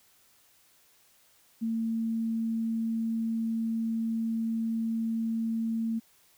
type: tone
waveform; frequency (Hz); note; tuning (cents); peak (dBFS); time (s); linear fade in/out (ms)
sine; 226.1; A3; +47; -27; 1.61-6; 20
effects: white hiss -63 dBFS RMS until 6.37 s